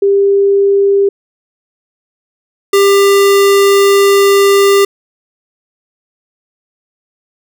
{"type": "tone pair in turn", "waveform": ["sine", "square"], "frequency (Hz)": [397.7, 397.7], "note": ["G4", "G4"], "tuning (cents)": [25, 25], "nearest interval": "unison", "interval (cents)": 0, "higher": "neither", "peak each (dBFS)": -6, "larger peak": "neither", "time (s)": [[0.02, 1.09], [2.73, 4.85]], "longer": "second", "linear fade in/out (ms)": 5, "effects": []}